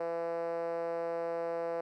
5% pulse tone with band-pass filter, 168 Hz, E3, 33 cents sharp, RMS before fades -35 dBFS, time 0-1.81 s, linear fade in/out 5 ms, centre 550 Hz, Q 5, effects none

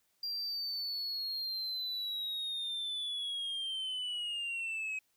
sine linear sweep, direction down, 4770 to 2536 Hz, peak -32 dBFS, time 0.23-4.99 s, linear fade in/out 5 ms, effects tanh soft clip ceiling -34 dBFS + white hiss -75 dBFS RMS until 5.16 s

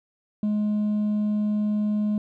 triangle tone with hard clipping, 210.1 Hz, G#3, 20 cents sharp, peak -20 dBFS, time 0.43-2.18 s, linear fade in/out 2 ms, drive 1 dB, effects none

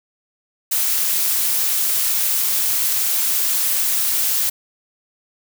blue noise with amplitude modulation, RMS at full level -17 dBFS, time 0.71-4.5 s, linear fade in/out 10 ms, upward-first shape sine, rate 257 Hz, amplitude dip 40%, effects none

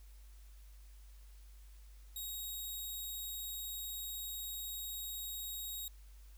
5% pulse tone, 3784 Hz, A#7, 25 cents sharp, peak -33 dBFS, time 2.16-5.88 s, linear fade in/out 2 ms, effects added 50 Hz sine -53 dBFS peak until 6.37 s + white hiss -68 dBFS RMS until 6.37 s

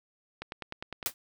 click train, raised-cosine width 0.3 ms, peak -21 dBFS, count 7, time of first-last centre 0.42-1.028 s, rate 9.87 Hz
white noise with exponential decay, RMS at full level -25 dBFS, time 1.06-1.14 s, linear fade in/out 0 ms, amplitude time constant 16 ms
effects none

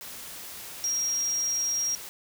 sine tone in noise, 5630 Hz, F8, 13 cents sharp, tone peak -25 dBFS, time 0.84-1.95 s, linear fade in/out 0 ms, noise white, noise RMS -41 dBFS, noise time 0.01-2.09 s, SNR +13 dB, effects none

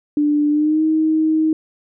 sine tone with pitch glide, 295.4 to 314.8 Hz, D4 to D#4, +10 to +20 cents, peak -13 dBFS, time 0.17-1.53 s, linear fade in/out 2 ms, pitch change +110 cents, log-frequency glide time 0.5-0.83 s, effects none

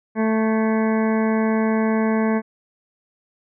harmonic tone with a mistuned harmonic, 220.6 Hz, A3, 5 cents sharp, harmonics 1 / 2 / 3 / 4 / 5 / 7 / 8 / 9 / 10, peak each -18 / -24 / -28 / -30 / -32 / -35 / -36 / -37 / -38 dBFS, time 0.15-2.42 s, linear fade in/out 50 ms, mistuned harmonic 8, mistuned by -42 cents, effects none

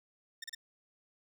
15% pulse tone bursts, 1822 Hz, A#6, 40 cents flat, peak -34 dBFS, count 3, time 0.42-0.549 s, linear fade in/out 5 ms, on 21 ms, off 33 ms, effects none

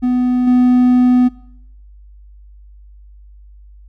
triangle tone with level steps, 249.3 Hz, B3, 16 cents sharp, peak -10 / -6 dBFS, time 0.02-1.29 s, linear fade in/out 20 ms, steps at 0.47 s, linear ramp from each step 5 ms, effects noise-tail reverb RT60 0.8 s tail -23 dB re dry + added 50 Hz sine -38 dBFS peak until 3.88 s

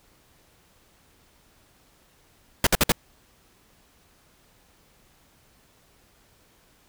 pink noise bursts, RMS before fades -18 dBFS, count 4, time 2.64-2.92 s, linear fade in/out 2 ms, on 28 ms, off 56 ms, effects pink hiss -60 dBFS RMS until 6.88 s

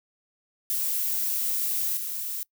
violet noise with level steps, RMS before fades -27 / -32 dBFS, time 0.7-2.43 s, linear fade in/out 0 ms, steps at 1.97 s, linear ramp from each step 2 ms, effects noise-tail reverb RT60 0.1 s tail -24 dB re dry

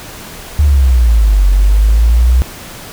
sine exponential two-way sweep, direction down then up, 75.5 to 46.22 to 63.5 Hz, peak -5 dBFS, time 0.59-2.42 s, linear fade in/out 0 ms, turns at 1.47 s, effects pink hiss -30 dBFS RMS until 2.92 s

